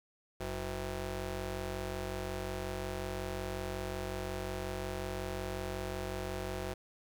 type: ring-modulated tone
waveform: 15% pulse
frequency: 139.5 Hz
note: C#3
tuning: 11 cents sharp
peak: -27 dBFS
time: 0.4-6.74 s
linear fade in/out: 10 ms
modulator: 232 Hz
effects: none